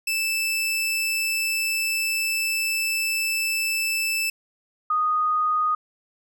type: tone pair in turn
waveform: sawtooth / sine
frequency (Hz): 2638 / 1239.9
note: E7 / D#6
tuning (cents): +1 / -6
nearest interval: octave + minor second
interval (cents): 1307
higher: first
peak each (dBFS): -19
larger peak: neither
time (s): 0.07-4.3 / 4.9-5.75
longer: first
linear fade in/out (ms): 5
effects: none